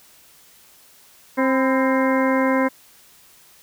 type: harmonic tone with a mistuned harmonic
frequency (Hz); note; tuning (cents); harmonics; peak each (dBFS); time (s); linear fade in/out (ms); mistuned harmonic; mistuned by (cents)
264.5; C4; +19; 1 / 2 / 3 / 4 / 5 / 6 / 7 / 8; -19 / -21 / -31 / -24 / -34 / -29 / -32 / -29; 1.37-2.69; 20; 4; -68
effects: white hiss -51 dBFS RMS until 3.62 s